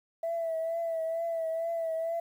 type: tone with vibrato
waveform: sine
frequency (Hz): 659.3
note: E5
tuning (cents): 0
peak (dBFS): -28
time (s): 0.23-2.2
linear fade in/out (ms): 5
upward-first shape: triangle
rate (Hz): 2.2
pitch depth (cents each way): 42
effects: tanh soft clip ceiling -25 dBFS + 10-bit